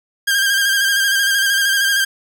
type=tone with vibrato; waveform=sawtooth; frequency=1600 Hz; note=G6; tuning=35 cents sharp; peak=-10 dBFS; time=0.27-2.05 s; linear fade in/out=10 ms; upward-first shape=square; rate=13 Hz; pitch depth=29 cents each way; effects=none